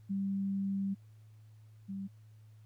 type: tone pair in turn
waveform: sine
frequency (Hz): 196 / 195.06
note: G3 / G3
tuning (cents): 0 / -8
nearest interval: unison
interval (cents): 8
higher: first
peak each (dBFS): -31 / -37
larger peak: first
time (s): 0.09-0.95 / 1.88-2.08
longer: first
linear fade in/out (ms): 20
effects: added 108 Hz sine -54 dBFS peak until 2.65 s + pink hiss -74 dBFS RMS until 2.65 s